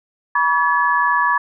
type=tone cluster; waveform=sine; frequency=973 / 1137 / 1705 Hz; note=B5 / C#6 / G#6; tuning=-26 / +44 / +45 cents; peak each=-18 dBFS; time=0.35-1.38 s; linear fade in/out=5 ms; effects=none